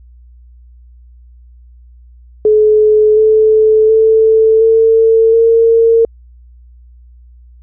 sine tone with pitch steps, 427.9 / 434.9 / 442 / 449.2 / 456.5 Hz, A4 / A4 / A4 / A4 / A#4, -48 / -20 / +8 / +36 / -36 cents, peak -5 dBFS, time 2.45-6.05 s, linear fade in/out 2 ms, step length 720 ms, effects added 60 Hz sine -37 dBFS peak until 7.62 s

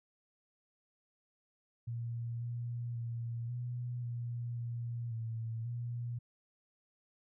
sine tone with pitch steps, 117.4 / 119.3 / 117 / 122.1 / 119.3 / 118.3 / 113.5 / 119.6 Hz, A#2 / A#2 / A#2 / B2 / A#2 / A#2 / A#2 / A#2, +13 / +41 / +7 / -19 / +41 / +26 / -46 / +45 cents, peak -36 dBFS, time 1.87-6.19 s, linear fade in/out 10 ms, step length 540 ms, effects none

